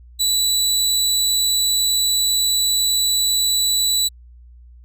25% pulse tone, 3951 Hz, B7, in tune, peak -12 dBFS, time 0.19-4.09 s, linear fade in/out 20 ms, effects added 60 Hz sine -41 dBFS peak until 4.84 s

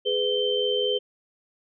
sine tone cluster, 415.3 / 499.6 / 3107 Hz, G#4 / B4 / G7, 0 / +20 / -16 cents, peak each -26 dBFS, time 0.05-0.99 s, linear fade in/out 20 ms, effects none

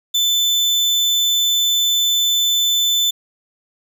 35% pulse tone, 3520 Hz, A7, in tune, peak -12 dBFS, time 0.14-3.11 s, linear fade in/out 10 ms, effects none

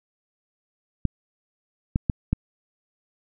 clicks, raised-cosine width 5 ms, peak -8 dBFS, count 4, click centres 1.053 / 1.959 / 2.098 / 2.33 s, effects none

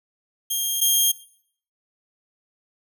10% pulse tone pair in turn, 3219 / 3219 Hz, G7 / G7, +45 / +45 cents, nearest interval unison, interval 0 cents, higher neither, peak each -14 / -8 dBFS, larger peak second, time 0.5-0.81 / 0.81-1.12 s, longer neither, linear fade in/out 10 ms, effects noise-tail reverb RT60 0.6 s tail -19 dB re dry

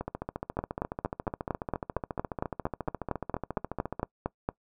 two click trains, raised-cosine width 1 ms, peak -19 / -14 dBFS, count 58 / 18, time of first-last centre 0.01-3.996 / 0.59-4.489 s, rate 14.3 / 4.36 Hz, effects noise-tail reverb RT60 0.1 s tail -22 dB re dry

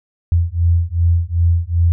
sine beating tone pair, 83.9 / 86.5 Hz, E2 / F2, +31 / -16 cents, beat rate 2.6 Hz, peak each -15 dBFS, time 0.32-1.92 s, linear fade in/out 0 ms, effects none

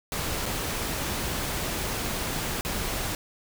pink noise with dropouts, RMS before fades -30 dBFS, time 0.12-3.15 s, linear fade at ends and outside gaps 1 ms, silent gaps 0.457-0.461 / 2.61-2.649 s, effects none

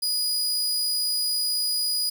sawtooth tone, 4921 Hz, D#8, 20 cents flat, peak -20 dBFS, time 0.02-2.1 s, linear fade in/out 10 ms, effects 9-bit

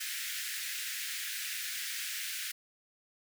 pink high-pass noise, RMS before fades -38 dBFS, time 0-2.52 s, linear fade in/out 10 ms, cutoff 1600 Hz, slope 48 dB/octave, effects none

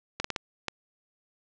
clicks, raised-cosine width 0.2 ms, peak -12 dBFS, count 5, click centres 0.2 / 0.244 / 0.303 / 0.362 / 0.683 s, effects low-pass 7000 Hz 12 dB/octave

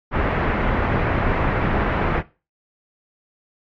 pink low-pass noise, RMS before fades -20 dBFS, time 0.11-2.23 s, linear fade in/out 50 ms, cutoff 2100 Hz, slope 24 dB/octave, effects noise-tail reverb RT60 0.3 s tail -18 dB re dry + MP3 48 kbps

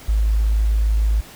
sine tone, 53.4 Hz, G#1, 49 cents sharp, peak -14 dBFS, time 0.08-1.21 s, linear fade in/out 10 ms, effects pink hiss -41 dBFS RMS until 1.35 s

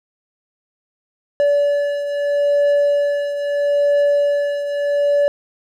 triangle beating tone pair, 575 / 575.77 Hz, D5 / D5, -37 / -34 cents, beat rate 0.77 Hz, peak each -13 / -20 dBFS, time 1.4-5.28 s, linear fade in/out 0 ms, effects none

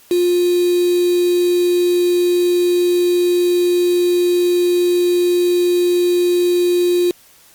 sine tone with quantisation, 353.5 Hz, F4, 21 cents sharp, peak -12 dBFS, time 0.11-7.11 s, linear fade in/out 2 ms, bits 4, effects white hiss -48 dBFS RMS until 7.54 s + Opus 48 kbps

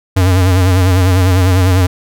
square tone with vibrato, 92.2 Hz, F#2, 6 cents flat, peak -8 dBFS, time 0.16-1.87 s, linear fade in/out 10 ms, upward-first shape sine, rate 10 Hz, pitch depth 69 cents each way, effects none

